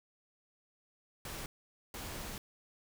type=noise bursts at uneven times; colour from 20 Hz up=pink; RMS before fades=-43 dBFS; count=2; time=1.25-1.46 / 1.94-2.38 s; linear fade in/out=2 ms; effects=none